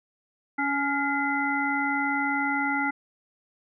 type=harmonic tone with a mistuned harmonic; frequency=280.3 Hz; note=C#4; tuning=19 cents sharp; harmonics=1 / 3 / 5 / 7; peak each=-29 / -29 / -29 / -29 dBFS; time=0.58-2.91 s; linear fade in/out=10 ms; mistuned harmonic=7; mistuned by=+64 cents; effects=none